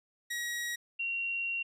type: tone pair in turn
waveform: sawtooth / sine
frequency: 1905 / 2749 Hz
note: A#6 / F7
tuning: +37 / -28 cents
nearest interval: tritone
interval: 635 cents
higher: second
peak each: -30 / -31 dBFS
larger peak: first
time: 0.3-0.76 / 0.99-1.63 s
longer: second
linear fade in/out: 10 ms
effects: resampled to 32000 Hz